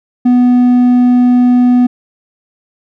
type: tone with hard clipping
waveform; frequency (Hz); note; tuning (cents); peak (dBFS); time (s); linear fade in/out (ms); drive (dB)
sine; 246.9; B3; 0; -6; 0.25-1.87; 10; 3
effects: none